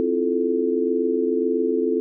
sine chord, F major seventh, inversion second, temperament just, 261.9 / 327.4 / 349.2 / 436.5 Hz, C4 / E4 / F4 / A4, +2 / -12 / 0 / -14 cents, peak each -25 / -27 / -24 / -22 dBFS, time 0-2 s, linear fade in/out 0 ms, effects none

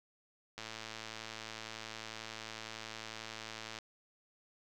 click train, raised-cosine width 0.2 ms, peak -26 dBFS, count 357, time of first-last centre 0.58-3.787 s, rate 111 Hz, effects none

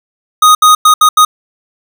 square tone bursts at uneven times, 1244.5 Hz, D#6, in tune, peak -3 dBFS, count 5, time 0.42-0.55 / 0.62-0.75 / 0.85-0.94 / 1.01-1.09 / 1.17-1.25 s, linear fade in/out 5 ms, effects none

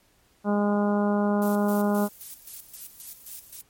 harmonic tone, 205.3 Hz, G#3, 20 cents flat, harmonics 1 / 2 / 3 / 4 / 5 / 6 / 7, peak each -22 / -29 / -29 / -32 / -35 / -38 / -39 dBFS, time 0.44-2.09 s, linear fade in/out 50 ms
violet noise with tremolo, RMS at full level -37 dBFS, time 1.42-3.61 s, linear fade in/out 0 ms, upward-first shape square, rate 3.8 Hz, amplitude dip 70%
effects pink hiss -63 dBFS RMS until 3.69 s + MP3 64 kbps

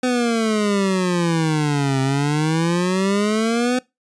25% pulse exponential two-way sweep, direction down then up, 254.4 to 132.5 to 254.4 Hz, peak -13 dBFS, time 0.03-3.79 s, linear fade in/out 5 ms, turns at 2.01 s, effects noise-tail reverb RT60 0.2 s tail -22 dB re dry + resampled to 22050 Hz

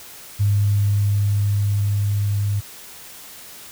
sine tone with level ramp, 102 Hz, G#2, 31 cents flat, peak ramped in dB -14 to -18 dBFS, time 0.39-2.61 s, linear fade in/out 20 ms, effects white hiss -40 dBFS RMS until 3.71 s

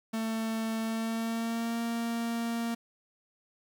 45% pulse tone with pitch glide, 223.3 to 232 Hz, A3 to A#3, +26 to -8 cents, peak -30 dBFS, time 0.13-2.75 s, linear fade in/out 10 ms, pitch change +66 cents, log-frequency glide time 0.81-1.8 s, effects 10-bit

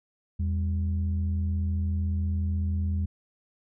sine tone pair together, 82.97 / 199.1 Hz, E2 / G3, +12 / +27 cents, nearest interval octave + minor third, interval 1515 cents, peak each -24 / -33 dBFS, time 0.39-3.06 s, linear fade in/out 10 ms, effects tanh soft clip ceiling -18 dBFS

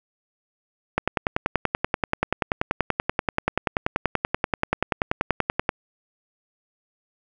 click train, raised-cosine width 0.5 ms, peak -5 dBFS, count 50, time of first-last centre 0.98-5.692 s, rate 10.4 Hz, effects none

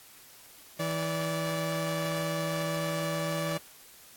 sawtooth tone pair together, 162.3 / 578.4 Hz, E3 / D5, -27 / -27 cents, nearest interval octave + minor seventh, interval 2200 cents, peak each -28 dBFS, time 0.79-3.58 s, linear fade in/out 10 ms, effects white hiss -53 dBFS RMS until 4.16 s + AAC 64 kbps

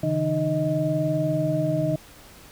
sine tone cluster, 137.7 / 158.1 / 306.5 / 628 Hz, C#3 / D#3 / D#4 / D#5, -11 / +28 / -26 / +16 cents, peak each -28 / -26 / -27 / -25 dBFS, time 0.03-1.96 s, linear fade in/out 5 ms, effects pink hiss -48 dBFS RMS until 2.51 s

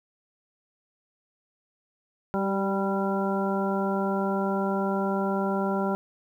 harmonic tone with a mistuned harmonic, 196 Hz, G3, in tune, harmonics 1 / 2 / 3 / 4 / 5 / 7, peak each -27 / -30 / -32 / -33 / -34 / -35 dBFS, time 2.34-5.95 s, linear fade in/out 0 ms, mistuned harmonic 2, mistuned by -19 cents, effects 10-bit

